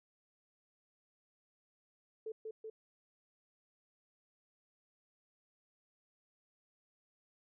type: tone with echo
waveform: sine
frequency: 439.9 Hz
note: A4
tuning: in tune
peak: -39 dBFS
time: 2.26-2.32 s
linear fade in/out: 5 ms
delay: 190 ms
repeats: 2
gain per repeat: -2 dB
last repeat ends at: 2.7 s
effects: none